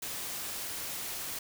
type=noise; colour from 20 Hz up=white; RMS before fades=-38 dBFS; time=0.02-1.39 s; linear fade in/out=5 ms; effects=none